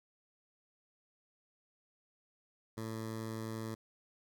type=tone with notch filter; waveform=15% pulse; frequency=111.4 Hz; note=A2; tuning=22 cents sharp; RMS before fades=-41 dBFS; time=2.77-3.75 s; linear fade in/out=10 ms; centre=2700 Hz; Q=2; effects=none